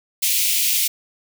white high-pass noise, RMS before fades -19 dBFS, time 0.22-0.88 s, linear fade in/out 10 ms, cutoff 2200 Hz, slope 48 dB/octave, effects none

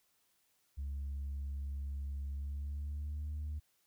sine tone with pitch glide, 69.7 to 75.14 Hz, C#2 to D2, +10 to +40 cents, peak -35 dBFS, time 0.77-3.6 s, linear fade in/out 20 ms, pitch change +130 cents, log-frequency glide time 2.32-3.29 s, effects tanh soft clip ceiling -35 dBFS + white hiss -75 dBFS RMS until 3.86 s

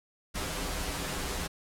pink noise with comb filter, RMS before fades -34 dBFS, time 0.34-1.48 s, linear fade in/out 20 ms, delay 8.9 ms, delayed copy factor -0.65, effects low-pass 12000 Hz 12 dB/octave

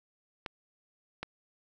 clicks, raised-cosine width 0.3 ms, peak -20 dBFS, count 2, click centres 0.462 / 1.23 s, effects none

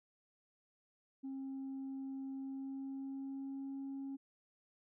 sine tone with pitch glide, 268.9 to 272.8 Hz, C4 to C#4, +47 to -28 cents, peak -39 dBFS, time 1.23-4.17 s, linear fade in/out 20 ms, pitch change +25 cents, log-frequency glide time 2.36-3.78 s, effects tanh soft clip ceiling -39 dBFS

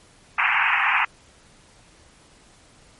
white band-pass noise, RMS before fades -20 dBFS, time 0.38-1.05 s, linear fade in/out 5 ms, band 780 to 2700 Hz, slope 96 dB/octave, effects pink hiss -53 dBFS RMS until 2.99 s + MP3 48 kbps

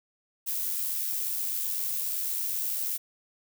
violet noise with amplitude modulation, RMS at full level -29 dBFS, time 0.46-2.98 s, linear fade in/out 20 ms, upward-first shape sine, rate 88 Hz, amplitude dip 35%, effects none

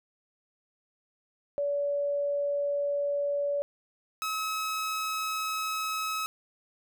sine / sawtooth tone pair in turn, 572 / 1284.1 Hz, D5 / E6, -46 / -46 cents, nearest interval octave + major second, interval 1400 cents, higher second, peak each -26 dBFS, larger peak neither, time 1.58-3.62 / 4.22-6.26 s, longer neither, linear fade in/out 0 ms, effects none

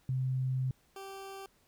sine / 20% pulse tone pair in turn, 130 / 389.6 Hz, C3 / G4, -11 / -11 cents, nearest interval octave + perfect fifth, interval 1900 cents, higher second, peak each -29 / -38 dBFS, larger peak first, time 0.09-0.71 / 0.96-1.46 s, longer first, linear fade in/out 2 ms, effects pink hiss -69 dBFS RMS until 1.67 s

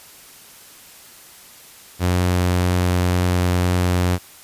sawtooth tone, 89.8 Hz, F2, 49 cents sharp, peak -12 dBFS, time 1.99-4.19 s, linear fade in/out 50 ms, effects white hiss -44 dBFS RMS until 4.43 s + resampled to 32000 Hz

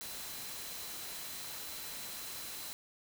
sine tone in noise, 4044 Hz, B7, 40 cents sharp, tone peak -51 dBFS, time 0.01-2.73 s, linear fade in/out 0 ms, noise white, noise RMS -44 dBFS, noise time 0.01-2.73 s, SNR -10 dB, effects none

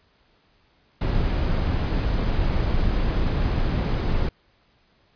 brown noise, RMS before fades -22 dBFS, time 1.01-4.29 s, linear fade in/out 5 ms, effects pink hiss -62 dBFS RMS until 5.15 s + resampled to 11025 Hz

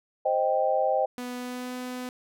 sine chord, C minor, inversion none, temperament equal, 523.3 / 622.3 / 784 Hz, C5 / Eb5 / G5, 0 / 0 / 0 cents, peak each -26 dBFS, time 0.25-1.06 s, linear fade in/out 10 ms
sawtooth tone with pitch glide, 247.4 to 250.9 Hz, B3 to B3, +3 to +28 cents, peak -29 dBFS, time 1.18-2.09 s, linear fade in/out 0 ms, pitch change +25 cents, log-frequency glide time 1.37-1.75 s
effects none

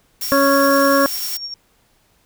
blue noise, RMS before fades -26 dBFS, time 0.21-1.37 s, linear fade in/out 2 ms
sine tone with tremolo, 5540 Hz, F8, 15 cents flat, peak -24 dBFS, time 0.22-1.54 s, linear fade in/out 2 ms, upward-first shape sine, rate 10 Hz, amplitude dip 55%
harmonic tone, 277.2 Hz, C#4, in tune, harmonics 1 / 2 / 4 / 5 / 6, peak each -17 / -15 / -18 / -23 / -22 dBFS, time 0.32-1.06 s, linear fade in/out 0 ms
effects pink hiss -59 dBFS RMS until 2.25 s

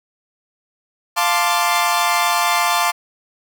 sawtooth chord, D minor seventh, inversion first, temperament equal, 698.5 / 880 / 1046.5 / 1174.7 Hz, F5 / A5 / C6 / D6, 0 / 0 / 0 / 0 cents, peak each -17 dBFS, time 1.16-2.92 s, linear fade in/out 20 ms, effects none

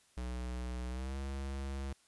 square tone with pitch glide, 61.74 to 68.11 Hz, B1 to C#2, 0 to -30 cents, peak -38 dBFS, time 0.17-1.93 s, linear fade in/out 5 ms, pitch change +170 cents, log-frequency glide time 0.89-1.17 s, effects white hiss -68 dBFS RMS until 2.07 s + resampled to 24000 Hz

